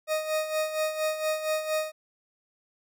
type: tone with tremolo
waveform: 40% pulse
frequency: 622.3 Hz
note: D#5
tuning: in tune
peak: -23 dBFS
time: 0.07-1.92 s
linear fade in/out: 50 ms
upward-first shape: sine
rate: 4.3 Hz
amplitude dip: 65%
effects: none